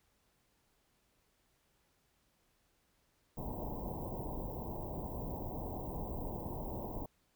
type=band-stop noise; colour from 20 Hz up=pink; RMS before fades=-41 dBFS; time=3.37-7.06 s; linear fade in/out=5 ms; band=1000 to 16000 Hz; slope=96 dB/octave; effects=pink hiss -75 dBFS RMS until 7.35 s